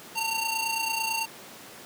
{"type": "ring-modulated tone", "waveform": "sawtooth", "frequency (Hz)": 1827, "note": "A#6", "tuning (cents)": -35, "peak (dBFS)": -20, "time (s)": [0.15, 1.26], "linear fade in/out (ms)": 20, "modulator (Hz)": 928, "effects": ["pink hiss -45 dBFS RMS until 1.85 s", "high-pass 200 Hz 12 dB/octave"]}